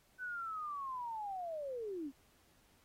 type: linear sweep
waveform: sine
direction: down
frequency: 1520 to 257.7 Hz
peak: -39 dBFS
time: 0.18-2.12 s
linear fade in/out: 50 ms
effects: pink hiss -70 dBFS RMS until 2.84 s + AAC 48 kbps